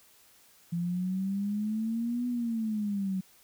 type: exponential two-way sweep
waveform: sine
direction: up then down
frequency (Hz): 169.4 to 246.9 to 186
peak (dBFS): -28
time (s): 0.72-3.21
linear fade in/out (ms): 10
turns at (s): 2.27
effects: white hiss -60 dBFS RMS until 3.43 s